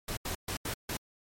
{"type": "noise bursts at uneven times", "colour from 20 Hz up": "pink", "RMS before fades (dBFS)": -35, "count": 5, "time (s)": [[0.08, 0.17], [0.25, 0.35], [0.48, 0.57], [0.65, 0.74], [0.89, 0.97]], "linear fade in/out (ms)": 5, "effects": ["MP3 64 kbps"]}